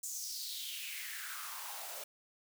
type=noise with high-pass filter sweep; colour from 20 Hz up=white; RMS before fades=-43 dBFS; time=0.03-2.04 s; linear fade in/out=5 ms; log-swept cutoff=7300 to 550 Hz; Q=4.2; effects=none